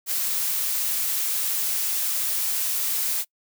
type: noise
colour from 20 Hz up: blue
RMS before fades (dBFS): -25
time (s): 0.06-3.25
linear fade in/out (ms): 50
effects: noise-tail reverb RT60 0.1 s tail -25 dB re dry